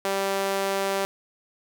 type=tone with high-pass filter; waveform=sawtooth; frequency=195.6 Hz; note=G3; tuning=4 cents flat; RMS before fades=-26 dBFS; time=0.05-1.05 s; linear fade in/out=0 ms; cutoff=490 Hz; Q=1.4; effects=none